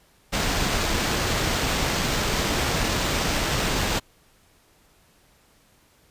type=noise with sample-and-hold; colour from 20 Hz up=pink; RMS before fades=-24 dBFS; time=0.32-4 s; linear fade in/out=20 ms; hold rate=11025 Hz; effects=pink hiss -59 dBFS RMS until 6.1 s + resampled to 32000 Hz